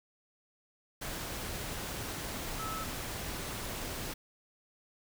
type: tone in noise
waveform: sine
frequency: 1303 Hz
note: E6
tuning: 20 cents flat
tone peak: -38 dBFS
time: 2.59-2.84 s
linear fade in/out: 10 ms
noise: pink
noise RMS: -39 dBFS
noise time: 1.01-4.14 s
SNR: -2 dB
effects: none